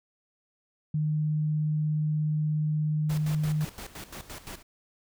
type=tone; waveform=sine; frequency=152.8 Hz; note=D#3; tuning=31 cents flat; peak=-24 dBFS; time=0.94-3.65 s; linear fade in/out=5 ms
type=noise with tremolo; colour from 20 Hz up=pink; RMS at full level=-40 dBFS; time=3.09-4.63 s; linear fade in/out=10 ms; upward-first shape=square; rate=5.8 Hz; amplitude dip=75%
effects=none